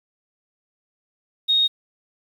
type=tone; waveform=sine; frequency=3729 Hz; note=A#7; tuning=in tune; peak=-15 dBFS; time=1.48-1.68 s; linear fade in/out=20 ms; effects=8-bit